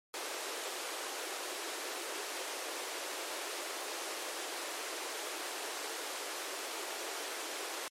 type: high-pass noise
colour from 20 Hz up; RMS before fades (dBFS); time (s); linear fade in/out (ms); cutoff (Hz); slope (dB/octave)
pink; -40; 0.14-7.88; 0; 330; 48
effects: low-pass 11000 Hz 12 dB/octave + MP3 64 kbps